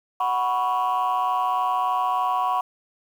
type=chord; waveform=sine; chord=F# suspended fourth; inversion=none; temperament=just; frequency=740 / 986.7 / 1110 Hz; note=F#5 / B5 / C#6; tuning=0 / -2 / +2 cents; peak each=-23 dBFS; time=0.2-2.61 s; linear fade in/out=5 ms; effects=tanh soft clip ceiling -16 dBFS + 8-bit